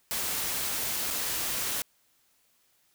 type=noise with dropouts; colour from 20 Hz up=white; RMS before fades=-31 dBFS; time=0.11-1.82 s; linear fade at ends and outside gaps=0 ms; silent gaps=1.104-1.108 s; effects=white hiss -68 dBFS RMS until 2.94 s